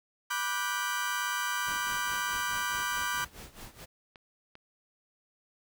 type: chord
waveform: 35% pulse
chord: G major seventh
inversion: first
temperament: just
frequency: 980 / 1176 / 1470 / 1568 Hz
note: B5 / D6 / F#6 / G6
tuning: -14 / +2 / -12 / 0 cents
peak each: -34 dBFS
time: 0.3-3.25 s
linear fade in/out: 10 ms
type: noise with tremolo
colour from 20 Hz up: pink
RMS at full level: -45 dBFS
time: 1.66-3.86 s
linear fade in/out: 20 ms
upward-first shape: sine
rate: 4.7 Hz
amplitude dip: 80%
type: clicks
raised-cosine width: 0.3 ms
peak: -33 dBFS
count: 3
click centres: 1.873 / 4.158 / 4.554 s
effects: none